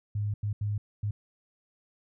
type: tone bursts at uneven times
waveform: sine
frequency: 103.83 Hz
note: G#2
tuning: in tune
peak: -27 dBFS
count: 4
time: 0.15-0.34 / 0.43-0.53 / 0.61-0.78 / 1.03-1.11 s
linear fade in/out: 5 ms
effects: none